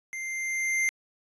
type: tone with level ramp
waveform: square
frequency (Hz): 2093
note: C7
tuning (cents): 0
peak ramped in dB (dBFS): -34 to -23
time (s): 0.13-0.89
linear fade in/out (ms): 0
effects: resampled to 22050 Hz